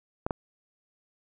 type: clicks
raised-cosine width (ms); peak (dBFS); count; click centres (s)
1; -14; 2; 0.265 / 0.308
effects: none